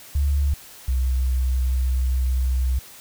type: tone pair in turn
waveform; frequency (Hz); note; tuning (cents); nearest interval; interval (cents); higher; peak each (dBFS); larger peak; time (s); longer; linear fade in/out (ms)
sine; 70.9 / 63.82; C#2 / C2; +40 / -43; major second; 183; first; -17 / -18; first; 0.15-0.54 / 0.88-2.79; second; 5
effects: white hiss -44 dBFS RMS until 3 s